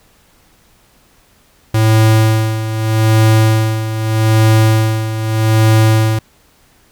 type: tone with tremolo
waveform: square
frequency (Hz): 110.2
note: A2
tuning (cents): +3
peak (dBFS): -7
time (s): 1.74-6.19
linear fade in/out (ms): 5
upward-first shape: sine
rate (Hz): 0.81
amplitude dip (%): 70
effects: pink hiss -51 dBFS RMS until 6.91 s